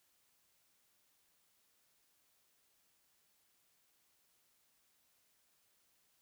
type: silence
effects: white hiss -75 dBFS RMS until 6.21 s